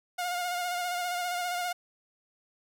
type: tone with vibrato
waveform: sawtooth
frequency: 712 Hz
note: F5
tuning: 33 cents sharp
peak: -26 dBFS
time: 0.18-1.73 s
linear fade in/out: 10 ms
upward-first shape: sine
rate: 15 Hz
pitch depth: 33 cents each way
effects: none